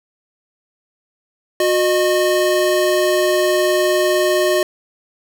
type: tone pair together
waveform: square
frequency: 363.3 / 612 Hz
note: F#4 / D#5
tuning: -32 / -29 cents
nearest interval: major sixth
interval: 903 cents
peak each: -17 dBFS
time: 1.6-4.63 s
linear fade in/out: 2 ms
effects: none